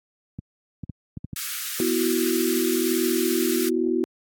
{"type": "clicks", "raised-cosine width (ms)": 5, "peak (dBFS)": -18, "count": 6, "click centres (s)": [0.389, 0.836, 0.896, 1.172, 1.245, 1.332]}
{"type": "high-pass noise", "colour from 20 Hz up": "white", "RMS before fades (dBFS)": -30, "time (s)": [1.36, 3.69], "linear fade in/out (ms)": 2, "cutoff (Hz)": 1200, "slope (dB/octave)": 96}
{"type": "chord", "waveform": "sine", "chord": "B suspended fourth", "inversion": "none", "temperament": "just", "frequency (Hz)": [246.9, 329.3, 370.4], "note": ["B3", "E4", "F#4"], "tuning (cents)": [0, -2, 2], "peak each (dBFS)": [-26, -24, -24], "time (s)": [1.8, 4.04], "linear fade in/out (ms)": 0}
{"effects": ["high-pass 100 Hz 12 dB/octave", "AAC 64 kbps"]}